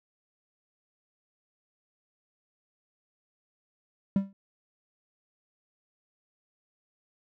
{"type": "tone with exponential decay", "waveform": "triangle", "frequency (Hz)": 196, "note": "G3", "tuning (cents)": 0, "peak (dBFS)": -16, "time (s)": [4.16, 4.33], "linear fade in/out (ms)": 2, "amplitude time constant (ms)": 36, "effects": []}